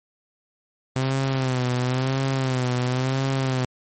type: tone with vibrato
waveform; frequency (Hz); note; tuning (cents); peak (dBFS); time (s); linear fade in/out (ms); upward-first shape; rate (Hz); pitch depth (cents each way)
sawtooth; 129.5; C3; -17; -17; 0.96-3.65; 0; sine; 0.97; 71
effects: MP3 32 kbps

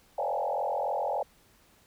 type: tone with frequency modulation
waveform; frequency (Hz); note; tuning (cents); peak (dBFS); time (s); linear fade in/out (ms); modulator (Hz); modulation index
sine; 697; F5; -4; -27; 0.18-1.23; 5; 43.5; 4.1
effects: pink hiss -62 dBFS RMS until 1.86 s

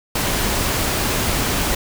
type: noise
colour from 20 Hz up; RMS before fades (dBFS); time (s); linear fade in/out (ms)
pink; -20; 0.15-1.75; 5
effects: none

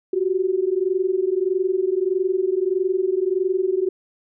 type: tone pair together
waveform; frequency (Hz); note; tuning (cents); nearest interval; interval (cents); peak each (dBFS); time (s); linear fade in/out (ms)
sine; 363.7 / 385.3; F#4 / G4; -30 / -30; minor second; 100; -21; 0.13-3.89; 5
effects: none

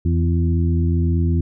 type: harmonic tone with a mistuned harmonic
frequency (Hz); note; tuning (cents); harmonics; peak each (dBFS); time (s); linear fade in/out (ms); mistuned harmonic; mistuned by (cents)
85; F2; -46; 1 / 2 / 3 / 4; -16 / -22 / -26 / -28; 0.05-1.41; 5; 2; -36
effects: none

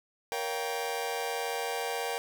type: chord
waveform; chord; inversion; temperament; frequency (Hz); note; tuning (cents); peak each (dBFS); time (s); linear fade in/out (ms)
sawtooth; G half-diminished seventh; first; just; 470.4 / 564.5 / 705.6 / 784; Bb4 / Db5 / F5 / G5; +16 / +31 / +18 / 0; -31 / -36 / -35 / -32; 0.32-2.18; 0
effects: none

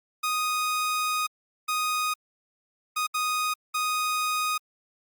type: tone bursts at uneven times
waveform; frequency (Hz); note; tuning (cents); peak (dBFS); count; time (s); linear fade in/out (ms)
sawtooth; 1244.5; D#6; 0; -21; 5; 0.23-1.27 / 1.68-2.14 / 2.96-3.07 / 3.14-3.54 / 3.74-4.58; 10
effects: Opus 48 kbps

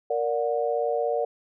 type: chord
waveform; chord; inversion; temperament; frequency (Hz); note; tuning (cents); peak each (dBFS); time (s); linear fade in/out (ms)
sine; Bb augmented; none; just; 466.2 / 582.7 / 728.4; Bb4 / D5 / F#5; 0 / -14 / -27; -26 / -27 / -29; 0.1-1.25; 5
effects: none

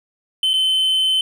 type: tone with dropouts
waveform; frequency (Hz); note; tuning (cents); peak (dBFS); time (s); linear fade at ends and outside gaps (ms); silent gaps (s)
triangle; 3064; G7; -40; -13; 0.43-1.21; 2; 0.534-0.538
effects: none

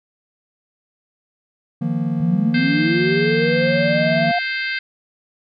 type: chord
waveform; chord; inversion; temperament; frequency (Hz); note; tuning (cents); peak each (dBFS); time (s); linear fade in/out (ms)
triangle; Eb suspended second; none; equal; 155.56 / 174.61 / 233.1; Eb3 / F3 / Bb3; 0 / 0 / 0; -21; 1.81-4.32; 10
type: linear sweep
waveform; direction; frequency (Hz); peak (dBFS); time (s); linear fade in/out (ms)
sine; up; 150 to 712; -17; 2.2-4.39; 5
type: harmonic tone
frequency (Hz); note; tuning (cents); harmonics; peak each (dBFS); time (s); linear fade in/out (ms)
523.3; C5; 0; 3 / 4 / 5 / 6 / 7 / 8 / 9; -24 / -25 / -30 / -35 / -35 / -36 / -33; 2.54-4.79; 5
effects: none

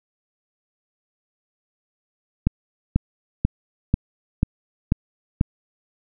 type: click train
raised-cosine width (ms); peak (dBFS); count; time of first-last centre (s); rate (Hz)
5; -4; 7; 2.47-5.411; 2.04
effects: none

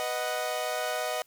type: chord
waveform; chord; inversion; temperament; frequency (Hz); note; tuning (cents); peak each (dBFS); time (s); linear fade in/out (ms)
sawtooth; B major; none; equal; 493.9 / 622.3 / 740; B4 / D#5 / F#5; 0 / 0 / 0; -32 / -28 / -30; 0-1.22; 0
effects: white hiss -64 dBFS RMS until 1.26 s

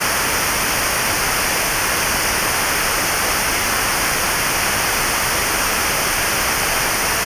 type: noise with comb filter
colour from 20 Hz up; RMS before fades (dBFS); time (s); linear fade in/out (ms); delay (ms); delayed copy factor
pink; -18; 0-7.25; 20; 0.26; -0.7
effects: resampled to 32000 Hz

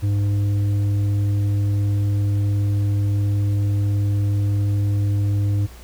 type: tone with tanh clipping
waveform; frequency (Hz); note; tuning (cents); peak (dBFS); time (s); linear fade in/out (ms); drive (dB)
triangle; 101.4; G#2; -41; -18; 0.02-5.67; 20; 11
effects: added 60 Hz sine -39 dBFS peak until 5.83 s + pink hiss -46 dBFS RMS until 5.83 s

